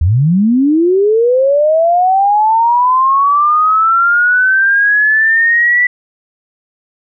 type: linear sweep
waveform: sine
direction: up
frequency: 73.42 to 1975.5 Hz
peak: -7 dBFS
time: 0.01-5.87 s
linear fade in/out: 5 ms
effects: none